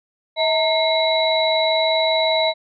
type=tone cluster; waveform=sine; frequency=643 / 916 / 2147 / 3922 Hz; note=E5 / A#5 / C7 / B7; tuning=-43 / -31 / +44 / -13 cents; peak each=-18 / -24 / -25 / -21 dBFS; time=0.36-2.54 s; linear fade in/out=50 ms; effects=none